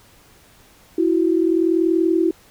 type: tone pair together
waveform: sine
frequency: 329.4 / 370 Hz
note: E4 / F#4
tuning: -1 / 0 cents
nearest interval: major second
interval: 201 cents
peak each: -16 / -19 dBFS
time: 0.98-2.31 s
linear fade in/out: 5 ms
effects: pink hiss -51 dBFS RMS until 2.5 s